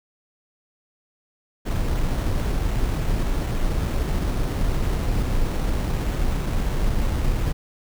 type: noise with sample-and-hold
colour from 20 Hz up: brown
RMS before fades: -22 dBFS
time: 1.65-7.53 s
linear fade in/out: 20 ms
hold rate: 4900 Hz
effects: none